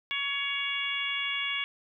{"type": "harmonic tone", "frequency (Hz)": 561, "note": "C#5", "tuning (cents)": 21, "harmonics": [2, 3, 4, 5, 6], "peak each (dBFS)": [-40, -39, -32, -34, -35], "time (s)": [0.11, 1.64], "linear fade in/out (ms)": 0, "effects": []}